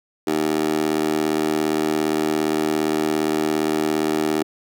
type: tone with high-pass filter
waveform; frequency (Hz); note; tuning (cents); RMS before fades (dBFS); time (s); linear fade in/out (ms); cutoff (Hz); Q
15% pulse; 77.4; D#2; -9; -21; 0.27-4.43; 5; 360; 3
effects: none